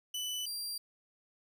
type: tone pair in turn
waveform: sawtooth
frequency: 2986 / 4740 Hz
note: F#7 / D8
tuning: +15 / +15 cents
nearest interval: minor sixth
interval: 800 cents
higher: second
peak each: -32 / -34 dBFS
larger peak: first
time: 0.14-0.46 / 0.46-0.78 s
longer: neither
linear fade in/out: 5 ms
effects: none

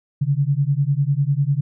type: beating tone pair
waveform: sine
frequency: 136.7 / 146.7 Hz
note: C#3 / D3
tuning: -24 / -2 cents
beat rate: 10 Hz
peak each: -19 dBFS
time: 0.21-1.61 s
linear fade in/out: 10 ms
effects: none

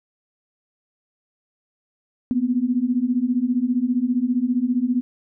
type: beating tone pair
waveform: sine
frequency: 238.3 / 253.3 Hz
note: A#3 / B3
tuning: +38 / +44 cents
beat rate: 15 Hz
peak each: -22 / -20 dBFS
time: 2.31-5.01 s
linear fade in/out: 0 ms
effects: none

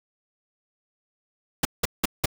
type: noise bursts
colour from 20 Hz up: pink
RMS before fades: -21 dBFS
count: 4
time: 1.63-2.258 s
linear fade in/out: 5 ms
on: 22 ms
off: 180 ms
effects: none

